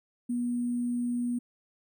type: tone with sample-and-hold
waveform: sine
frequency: 242.1 Hz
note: B3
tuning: 34 cents flat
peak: -27 dBFS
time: 0.29-1.39 s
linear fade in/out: 10 ms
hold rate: 8820 Hz
effects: none